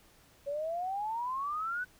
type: exponential sweep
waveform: sine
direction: up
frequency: 554.4 to 1518 Hz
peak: -32 dBFS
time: 0.46-1.85 s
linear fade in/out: 20 ms
effects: pink hiss -62 dBFS RMS until 1.99 s